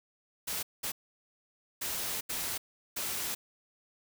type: noise bursts at uneven times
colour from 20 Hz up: white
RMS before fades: -35 dBFS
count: 5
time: 0.47-0.63 / 0.83-0.92 / 1.81-2.21 / 2.29-2.58 / 2.96-3.35 s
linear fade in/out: 10 ms
effects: none